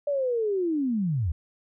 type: linear sweep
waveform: sine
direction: down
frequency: 588 to 70 Hz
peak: -23 dBFS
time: 0.07-1.32 s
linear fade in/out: 5 ms
effects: none